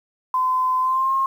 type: tone with pitch glide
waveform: sine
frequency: 1024 to 1071.8 Hz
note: C6 to C6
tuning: -38 to +41 cents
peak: -17 dBFS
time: 0.34-1.26 s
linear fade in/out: 2 ms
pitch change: +79 cents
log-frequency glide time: 0.8-1.14 s
effects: 8-bit